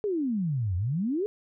sine exponential two-way sweep, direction down then up, 436.1 to 85 to 436.1 Hz, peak -25 dBFS, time 0.04-1.26 s, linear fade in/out 0 ms, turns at 0.76 s, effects none

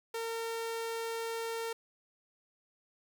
sawtooth tone, 456.6 Hz, A#4, 36 cents flat, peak -31 dBFS, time 0.14-1.73 s, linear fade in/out 5 ms, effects none

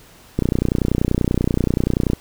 click train, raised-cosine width 3 ms, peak -4 dBFS, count 54, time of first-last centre 0.39-2.133 s, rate 30.4 Hz, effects pink hiss -47 dBFS RMS until 2.2 s

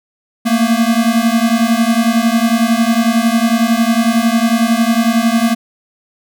square beating tone pair, 224.8 / 235.8 Hz, A3 / A#3, +37 / +20 cents, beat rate 11 Hz, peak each -14 dBFS, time 0.45-5.55 s, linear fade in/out 20 ms, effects none

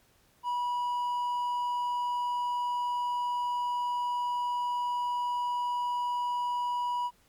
triangle tone, 975 Hz, B5, 23 cents flat, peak -26 dBFS, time 0.43-7.11 s, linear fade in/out 50 ms, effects pink hiss -65 dBFS RMS until 7.28 s + MP3 96 kbps

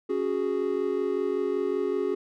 triangle chord, C# suspended fourth, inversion none, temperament equal, 277.2 / 370 / 415.3 Hz, C#4 / F#4 / G#4, 0 / 0 / 0 cents, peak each -31 / -26 / -26 dBFS, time 0.09-2.15 s, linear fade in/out 10 ms, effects none

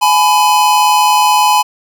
square tone pair together, 841.7 / 1001 Hz, G#5 / B5, +23 / +23 cents, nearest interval minor third, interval 300 cents, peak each -11 dBFS, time 0.01-1.63 s, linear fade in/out 20 ms, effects none

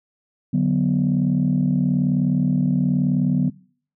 sine chord, B minor, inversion first, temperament equal with one note detuned, 146.83 / 185.85 / 246.9 Hz, D3 / F#3 / B3, 0 / +8 / 0 cents, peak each -20 / -19 / -20 dBFS, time 0.53-3.5 s, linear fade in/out 10 ms, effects noise-tail reverb RT60 0.5 s tail -23 dB re dry + tanh soft clip ceiling -10 dBFS

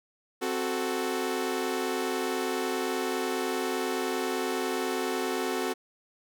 sawtooth chord, F# diminished, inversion second, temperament equal, 261.6 / 370 / 440 Hz, C4 / F#4 / A4, 0 / 0 / 0 cents, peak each -30 / -27 / -29 dBFS, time 0.41-5.74 s, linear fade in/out 20 ms, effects none

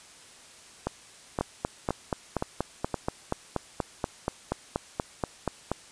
two click trains, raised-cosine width 1 ms, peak -12 / -13 dBFS, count 19 / 5, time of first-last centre 1.41-5.716 / 0.87-2.943 s, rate 4.18 / 1.93 Hz, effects white hiss -51 dBFS RMS until 5.91 s + resampled to 22050 Hz

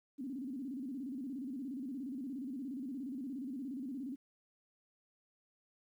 sine tone with vibrato, 263.3 Hz, C4, 11 cents sharp, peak -39 dBFS, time 0.18-4.16 s, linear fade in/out 20 ms, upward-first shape square, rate 17 Hz, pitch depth 130 cents each way, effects 12-bit

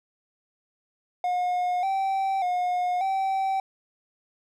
triangle tone with pitch steps, 719 / 775 / 719 / 772 Hz, F#5 / G5 / F#5 / G5, -50 / -20 / -50 / -27 cents, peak -21 dBFS, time 1.24-3.6 s, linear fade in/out 2 ms, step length 590 ms, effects none

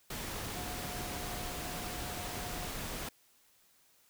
sine tone in noise, 718 Hz, F5, 48 cents sharp, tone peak -47 dBFS, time 0.55-2.71 s, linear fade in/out 5 ms, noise pink, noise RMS -40 dBFS, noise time 0.1-3.09 s, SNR -10 dB, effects white hiss -67 dBFS RMS until 4.09 s

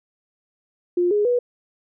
sine tone with pitch steps, 353.2 / 415.2 / 488.1 Hz, F4 / G#4 / B4, +20 / 0 / -20 cents, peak -16 dBFS, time 0.97-1.39 s, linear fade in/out 5 ms, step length 140 ms, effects none

